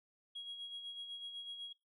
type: tone with tremolo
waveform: sine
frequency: 3300 Hz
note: G#7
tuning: 12 cents flat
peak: -40 dBFS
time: 0.35-1.73 s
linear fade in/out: 10 ms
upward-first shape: sine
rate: 8 Hz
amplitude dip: 55%
effects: noise-tail reverb RT60 0.2 s tail -23 dB re dry + tanh soft clip ceiling -40 dBFS